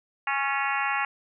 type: harmonic tone with a mistuned harmonic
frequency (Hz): 275.5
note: C#4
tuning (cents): -11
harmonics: 3 / 4 / 5 / 6 / 7 / 8 / 9 / 10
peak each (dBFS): -30 / -31 / -32 / -33 / -33 / -34 / -35 / -35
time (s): 0.27-1.05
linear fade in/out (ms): 2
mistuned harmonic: 6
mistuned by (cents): +46
effects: none